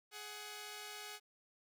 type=tone pair together; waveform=5% pulse; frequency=419.2 / 747 Hz; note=G#4 / F#5; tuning=+16 / +16 cents; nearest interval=minor seventh; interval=1000 cents; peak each=-37 / -39 dBFS; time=0.11-1.2 s; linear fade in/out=50 ms; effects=none